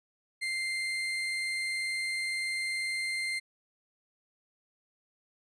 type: tone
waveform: 35% pulse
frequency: 2093 Hz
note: C7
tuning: in tune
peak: -29 dBFS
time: 0.41-3.4 s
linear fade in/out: 20 ms
effects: resampled to 24000 Hz